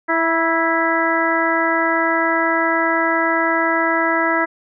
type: harmonic tone with a mistuned harmonic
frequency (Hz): 329.8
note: E4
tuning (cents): +1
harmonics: 1 / 2 / 3 / 4 / 5 / 6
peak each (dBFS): -22 / -22 / -22 / -22 / -22 / -22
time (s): 0.08-4.46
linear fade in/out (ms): 20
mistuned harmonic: 3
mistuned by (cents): -28
effects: none